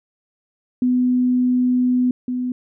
sine tone pair in turn, 250 / 250 Hz, B3 / B3, +21 / +21 cents, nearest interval unison, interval 0 cents, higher neither, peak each -14 / -20 dBFS, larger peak first, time 0.82-2.11 / 2.28-2.52 s, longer first, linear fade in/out 2 ms, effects none

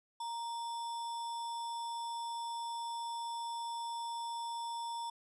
sine tone with sample-and-hold, 932.3 Hz, A#5, in tune, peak -37 dBFS, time 0.2-5.1 s, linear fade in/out 5 ms, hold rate 4410 Hz, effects resampled to 22050 Hz

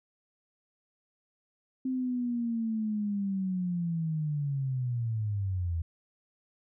sine linear sweep, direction down, 261.6 to 80.7 Hz, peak -28 dBFS, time 1.85-5.82 s, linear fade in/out 5 ms, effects none

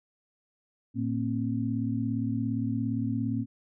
sine tone cluster, 112.8 / 229.9 / 267.3 Hz, A2 / A#3 / C4, +44 / -24 / +37 cents, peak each -31 dBFS, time 0.94-3.46 s, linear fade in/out 50 ms, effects none

